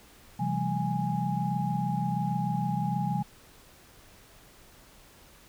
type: tone cluster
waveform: sine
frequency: 132.8 / 169.3 / 195.7 / 217 / 827 Hz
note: C3 / E3 / G3 / A3 / G#5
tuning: +26 / +46 / -3 / -24 / -8 cents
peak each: -32 / -31 / -33 / -40 / -32 dBFS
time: 0.39-3.23 s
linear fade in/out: 10 ms
effects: pink hiss -55 dBFS RMS until 5.48 s